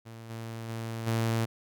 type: tone with level steps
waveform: sawtooth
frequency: 113.8 Hz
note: A#2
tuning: 41 cents flat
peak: -39 / -33 / -30 / -22 dBFS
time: 0.05-1.46 s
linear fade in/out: 20 ms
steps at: 0.29 / 0.68 / 1.06 s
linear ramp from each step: 20 ms
effects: none